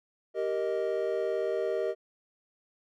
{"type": "chord", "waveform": "triangle", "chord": "Eb major", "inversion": "first", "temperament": "just", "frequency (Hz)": [388.9, 466.7, 622.3], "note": ["G4", "Bb4", "Eb5"], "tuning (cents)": [-14, 2, 0], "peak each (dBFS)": -30, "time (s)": [0.34, 1.95], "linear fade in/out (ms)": 50, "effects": []}